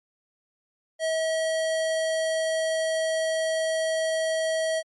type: tone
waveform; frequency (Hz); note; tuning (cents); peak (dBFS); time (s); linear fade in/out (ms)
square; 642; E5; -46; -24; 0.99-4.83; 50
effects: MP3 48 kbps